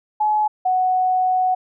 sine tone pair in turn, 850 / 740.6 Hz, G#5 / F#5, +40 / +1 cents, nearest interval major second, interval 239 cents, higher first, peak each -15 dBFS, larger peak neither, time 0.2-0.48 / 0.65-1.55 s, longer second, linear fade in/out 10 ms, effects none

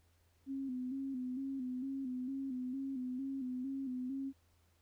sine tone with vibrato, 261.6 Hz, C4, in tune, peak -37 dBFS, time 0.46-4.33 s, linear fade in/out 50 ms, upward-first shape square, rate 2.2 Hz, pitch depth 61 cents each way, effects added 84 Hz sine -70 dBFS peak until 4.81 s + pink hiss -75 dBFS RMS until 4.81 s

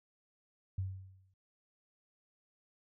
sine tone with exponential decay, 94.9 Hz, F#2, 44 cents sharp, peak -31 dBFS, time 0.78-1.34 s, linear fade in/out 5 ms, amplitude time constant 120 ms, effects none

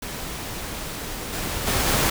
pink noise with level steps, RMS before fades -32 / -28 / -22 / -20 dBFS, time 0.02-2.1 s, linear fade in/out 5 ms, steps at 1.32 / 1.66 / 1.86 s, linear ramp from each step 20 ms, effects none

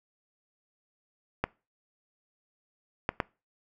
clicks, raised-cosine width 0.5 ms, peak -11 dBFS, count 3, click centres 1.44 / 3.091 / 3.202 s, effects noise-tail reverb RT60 0.3 s tail -23 dB re dry

